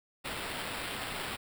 blue noise with sample-and-hold, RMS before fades -38 dBFS, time 0.24-1.37 s, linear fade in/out 20 ms, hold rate 6300 Hz, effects none

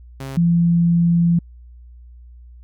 sawtooth / sine tone pair in turn, 135 / 170.4 Hz, C#3 / F3, -45 / -42 cents, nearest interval major third, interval 403 cents, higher second, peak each -24 / -12 dBFS, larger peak second, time 0.2-0.37 / 0.37-1.39 s, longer second, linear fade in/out 5 ms, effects added 60 Hz sine -39 dBFS peak until 2.63 s

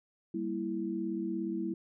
sine chord, E diminished, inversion first, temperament equal, 196 / 233.1 / 329.6 Hz, G3 / Bb3 / E4, 0 / 0 / 0 cents, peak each -37 / -39 / -34 dBFS, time 0.34-1.74 s, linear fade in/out 5 ms, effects none

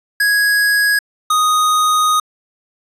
square tone pair in turn, 1661.2 / 1244.5 Hz, G#6 / D#6, 0 / 0 cents, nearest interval perfect fourth, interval 500 cents, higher first, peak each -12 dBFS, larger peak neither, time 0.2-0.99 / 1.3-2.2 s, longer second, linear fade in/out 5 ms, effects resampled to 32000 Hz

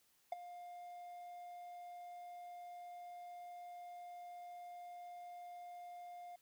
triangle tone with ADSR envelope, 706 Hz, F5, 19 cents sharp, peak -32 dBFS, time 0.32-6.36 s, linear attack 4 ms, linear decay 15 ms, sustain -15 dB, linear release 6 ms, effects white hiss -74 dBFS RMS until 6.41 s

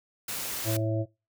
white noise, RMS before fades -34 dBFS, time 0.28-0.77 s, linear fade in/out 5 ms
harmonic tone, 110 Hz, A2, in tune, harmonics 1 / 3 / 5 / 6, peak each -27 / -32 / -34 / -35 dBFS, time 0.64-1.06 s, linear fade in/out 50 ms
effects noise-tail reverb RT60 0.3 s tail -25 dB re dry

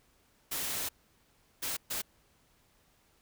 white noise bursts at uneven times, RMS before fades -35 dBFS, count 3, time 0.51-0.89 / 1.62-1.77 / 1.9-2.02 s, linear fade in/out 10 ms, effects pink hiss -68 dBFS RMS until 3.21 s

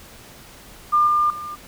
sine tone with level steps, 1200 Hz, D6, 37 cents sharp, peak -13 / -15 / -29 dBFS, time 0.92-1.56 s, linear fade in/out 20 ms, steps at 1.07 / 1.3 s, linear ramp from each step 2 ms, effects pink hiss -44 dBFS RMS until 1.67 s

